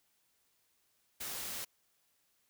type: noise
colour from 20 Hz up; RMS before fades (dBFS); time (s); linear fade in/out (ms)
white; -41; 1.2-1.65; 10
effects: white hiss -75 dBFS RMS until 2.49 s